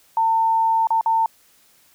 sine tone with dropouts, 900 Hz, A5, 39 cents sharp, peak -15 dBFS, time 0.17-1.26 s, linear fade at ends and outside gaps 2 ms, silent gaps 0.871-0.905 / 1.011-1.06 s, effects white hiss -56 dBFS RMS until 1.94 s

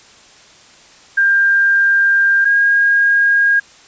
sine tone pair in turn, 1596 / 1627.7 Hz, G6 / G#6, +31 / -35 cents, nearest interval unison, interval 34 cents, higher second, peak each -9 dBFS, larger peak neither, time 1.17-2.45 / 2.45-3.6 s, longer first, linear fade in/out 10 ms, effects white hiss -44 dBFS RMS until 3.87 s + resampled to 16000 Hz

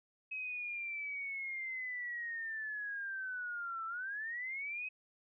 sine linear two-way sweep, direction down then up, 2554 to 1318.5 to 2554 Hz, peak -38 dBFS, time 0.31-4.89 s, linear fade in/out 10 ms, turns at 3.86 s, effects none

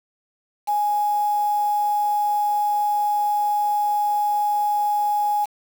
sine tone with quantisation, 830.6 Hz, G#5, in tune, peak -18 dBFS, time 0.67-5.46 s, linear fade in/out 20 ms, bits 6, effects none

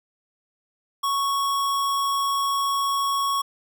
square tone, 1108.7 Hz, C#6, in tune, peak -22 dBFS, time 1.03-3.42 s, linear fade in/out 10 ms, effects none

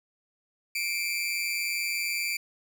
sawtooth tone with amplitude modulation, 2349 Hz, D7, in tune, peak -21 dBFS, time 0.75-2.37 s, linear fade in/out 5 ms, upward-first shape sine, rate 180 Hz, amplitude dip 75%, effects none

